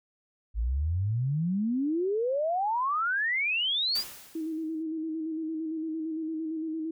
sine exponential sweep, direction up, 51.6 to 5050 Hz, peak -25 dBFS, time 0.54-4.04 s, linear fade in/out 50 ms
white noise with exponential decay, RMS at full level -37 dBFS, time 3.95-4.83 s, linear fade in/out 5 ms, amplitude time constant 190 ms
sine tone with vibrato, 318.6 Hz, D#4, 41 cents sharp, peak -30 dBFS, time 4.35-6.91 s, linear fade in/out 5 ms, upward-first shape square, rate 8.8 Hz, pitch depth 31 cents each way
effects none

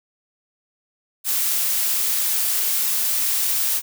blue noise, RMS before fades -21 dBFS, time 1.24-3.82 s, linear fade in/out 50 ms, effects none

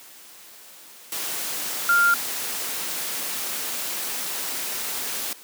sine tone in noise, 1396.9 Hz, F6, in tune, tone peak -15 dBFS, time 1.89-2.14 s, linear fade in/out 2 ms, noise white, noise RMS -29 dBFS, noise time 1.12-5.33 s, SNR +11 dB, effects white hiss -46 dBFS RMS until 5.43 s + high-pass 200 Hz 12 dB/octave

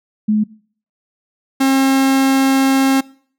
sine / 45% pulse tone pair in turn, 213.1 / 268.5 Hz, G#3 / C4, +45 / +45 cents, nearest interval major third, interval 400 cents, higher second, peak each -11 dBFS, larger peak neither, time 0.28-0.44 / 1.6-3.01 s, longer second, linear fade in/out 10 ms, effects noise-tail reverb RT60 0.5 s tail -22 dB re dry

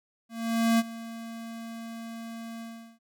square tone with ADSR envelope, 228.6 Hz, A#3, 34 cents flat, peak -20 dBFS, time 0.29-2.99 s, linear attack 500 ms, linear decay 35 ms, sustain -18 dB, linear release 380 ms, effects none

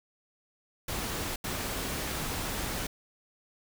pink noise bursts at uneven times, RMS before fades -34 dBFS, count 2, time 0.88-1.36 / 1.44-2.87 s, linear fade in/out 5 ms, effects none

